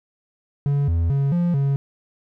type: tone with pitch steps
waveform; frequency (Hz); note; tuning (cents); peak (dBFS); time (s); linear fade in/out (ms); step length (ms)
triangle; 142 / 83.8 / 138.8 / 173.9 / 138.9; C#3 / E2 / C#3 / F3 / C#3; +42 / +29 / +3 / -7 / +4; -15; 0.66-1.76; 0; 220
effects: none